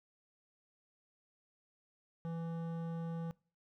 sine tone with hard clipping, 166.1 Hz, E3, 13 cents sharp, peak -40 dBFS, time 2.25-3.31 s, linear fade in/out 0 ms, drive 13 dB, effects noise-tail reverb RT60 0.4 s tail -23 dB re dry

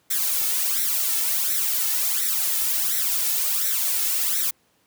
blue noise with flanger, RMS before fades -23 dBFS, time 0.1-4.51 s, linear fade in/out 10 ms, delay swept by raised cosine 0.51 to 2.31 ms, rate 1.4 Hz, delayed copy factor +0.8, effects pink hiss -64 dBFS RMS until 4.86 s + high-pass 100 Hz 12 dB/octave

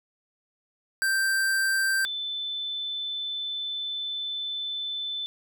square / sine tone pair in turn, 1568 / 3520 Hz, G6 / A7, 0 / 0 cents, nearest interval octave + major second, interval 1400 cents, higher second, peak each -23 / -29 dBFS, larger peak first, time 1.02-2.05 / 2.05-5.26 s, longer second, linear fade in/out 0 ms, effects none

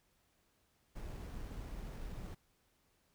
brown noise with sample-and-hold, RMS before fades -45 dBFS, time 0.95-2.35 s, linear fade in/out 10 ms, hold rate 7350 Hz, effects pink hiss -75 dBFS RMS until 3.14 s

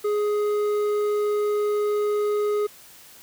triangle tone with hard clipping, 417 Hz, G#4, 7 cents sharp, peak -22 dBFS, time 0.04-2.67 s, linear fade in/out 10 ms, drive 10 dB, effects white hiss -48 dBFS RMS until 3.22 s

